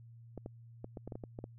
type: clicks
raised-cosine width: 2 ms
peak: -29 dBFS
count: 10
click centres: 0.377 / 0.461 / 0.844 / 0.972 / 1.076 / 1.122 / 1.155 / 1.238 / 1.389 / 1.441 s
effects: added 116 Hz sine -52 dBFS peak until 1.58 s